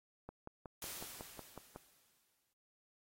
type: click train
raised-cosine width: 1 ms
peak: -33 dBFS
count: 9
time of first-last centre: 0.29-1.761 s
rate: 5.44 Hz
type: noise with exponential decay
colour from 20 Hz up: white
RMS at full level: -44 dBFS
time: 0.82-2.53 s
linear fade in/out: 1 ms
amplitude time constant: 370 ms
effects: AAC 48 kbps